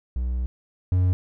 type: tone pair in turn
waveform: triangle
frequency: 61.74 / 91.26 Hz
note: B1 / F#2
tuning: 0 / -23 cents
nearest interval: perfect fifth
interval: 677 cents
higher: second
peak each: -21 / -15 dBFS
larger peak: second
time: 0.16-0.46 / 0.92-1.13 s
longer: first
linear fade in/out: 0 ms
effects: none